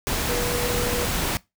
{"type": "tone in noise", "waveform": "sine", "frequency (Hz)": 485.7, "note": "B4", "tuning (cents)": -29, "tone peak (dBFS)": -27, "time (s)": [0.29, 1.05], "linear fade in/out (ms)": 0, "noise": "pink", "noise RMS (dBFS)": -25, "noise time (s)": [0.07, 1.37], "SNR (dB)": -5, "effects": ["noise-tail reverb RT60 0.2 s tail -21 dB re dry"]}